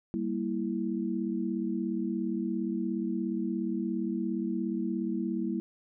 sine chord, E diminished, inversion first, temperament equal, 196 / 233.1 / 329.6 Hz, G3 / Bb3 / E4, 0 / 0 / 0 cents, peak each -33 dBFS, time 0.14-5.6 s, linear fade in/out 0 ms, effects none

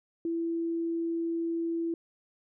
sine tone, 333.4 Hz, E4, 20 cents sharp, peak -28 dBFS, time 0.25-1.94 s, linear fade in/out 2 ms, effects none

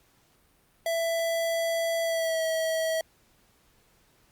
square tone with pitch glide, 664 to 645.8 Hz, E5 to E5, +12 to -36 cents, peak -26 dBFS, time 0.86-3.01 s, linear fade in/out 2 ms, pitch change -48 cents, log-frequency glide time 2.03-2.43 s, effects pink hiss -64 dBFS RMS until 4.31 s + Opus 48 kbps

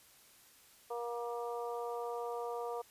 harmonic tone, 237.3 Hz, A#3, 31 cents sharp, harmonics 2 / 3 / 4 / 5, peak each -39 / -43 / -45 / -47 dBFS, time 0.9-2.82 s, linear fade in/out 10 ms, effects white hiss -62 dBFS RMS until 2.9 s + resampled to 32000 Hz

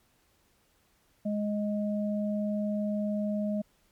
sine tone pair together, 208.4 / 624.5 Hz, G#3 / D#5, +6 / +6 cents, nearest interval octave + perfect fifth, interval 1900 cents, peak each -28 / -34 dBFS, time 1.25-3.62 s, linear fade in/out 10 ms, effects pink hiss -68 dBFS RMS until 3.91 s + MP3 96 kbps

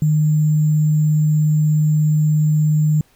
sine tone with sample-and-hold, 152.8 Hz, D#3, 31 cents flat, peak -12 dBFS, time 0.02-3.01 s, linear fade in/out 2 ms, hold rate 7350 Hz, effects pink hiss -56 dBFS RMS until 3.15 s

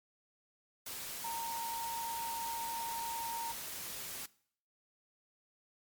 sine tone in noise, 923 Hz, A#5, 17 cents flat, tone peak -38 dBFS, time 1.24-3.52 s, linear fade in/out 5 ms, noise white, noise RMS -43 dBFS, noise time 0.86-4.26 s, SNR +2 dB, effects noise-tail reverb RT60 0.6 s tail -21 dB re dry + MP3 96 kbps

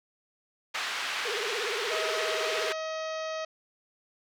pink band-pass noise, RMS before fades -33 dBFS, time 0.74-2.73 s, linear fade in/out 10 ms, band 1300 to 3900 Hz, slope 12 dB/octave
sine tone with vibrato, 441.1 Hz, A4, 4 cents sharp, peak -33 dBFS, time 1.25-2.72 s, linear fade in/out 5 ms, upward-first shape triangle, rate 17 Hz, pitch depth 230 cents each way
harmonic tone, 635 Hz, D#5, 35 cents sharp, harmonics 1 / 2 / 3 / 4 / 5 / 6 / 7 / 8 / 9 / 10, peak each -33 / -39 / -43 / -45 / -47 / -49 / -50 / -51 / -52 / -53 dBFS, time 1.91-3.45 s, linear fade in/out 5 ms
effects none

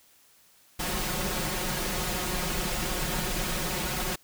pink noise with comb filter, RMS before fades -30 dBFS, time 0.79-4.16 s, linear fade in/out 10 ms, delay 5.5 ms, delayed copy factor +0.95, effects white hiss -60 dBFS RMS until 4.23 s

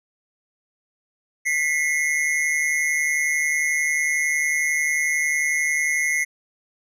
square tone pair together, 1992.9 / 2144 Hz, B6 / C7, +15 / +42 cents, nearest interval minor second, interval 127 cents, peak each -23 dBFS, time 1.45-6.25 s, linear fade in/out 20 ms, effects low-pass 12000 Hz 12 dB/octave

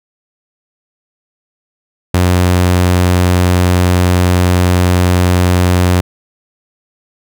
sawtooth tone, 90 Hz, F#2, 47 cents flat, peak -4 dBFS, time 2.14-6.01 s, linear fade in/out 5 ms, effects none

